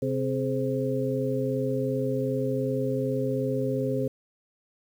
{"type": "harmonic tone with a mistuned harmonic", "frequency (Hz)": 130.81, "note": "C3", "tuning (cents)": 0, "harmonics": [1, 2, 3, 4], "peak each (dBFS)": [-30, -30, -30, -30], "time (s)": [0.02, 4.08], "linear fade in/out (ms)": 5, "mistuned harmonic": 3, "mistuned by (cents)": 120, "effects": ["9-bit"]}